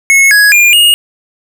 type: tone with pitch steps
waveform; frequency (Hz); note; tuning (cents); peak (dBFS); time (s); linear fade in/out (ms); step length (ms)
square; 2185 / 1668 / 2408 / 2858; C#7 / G#6 / D7 / F7; -26 / +7 / +43 / +39; -4; 0.1-0.94; 0; 210
effects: none